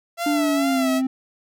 sawtooth tone with vibrato, 670 Hz, E5, 28 cents sharp, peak -19 dBFS, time 0.17-1.02 s, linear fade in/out 50 ms, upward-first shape sine, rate 2.3 Hz, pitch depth 66 cents each way
triangle tone with pitch glide, 293.7 to 261.7 Hz, D4 to C4, 0 to 0 cents, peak -17 dBFS, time 0.26-1.07 s, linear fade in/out 5 ms, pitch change -200 cents, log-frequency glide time 0.46-0.78 s
effects none

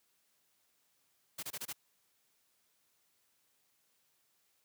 white noise bursts, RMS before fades -41 dBFS, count 5, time 1.38-1.73 s, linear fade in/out 10 ms, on 50 ms, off 25 ms, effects white hiss -75 dBFS RMS until 4.64 s + high-pass 80 Hz 12 dB/octave

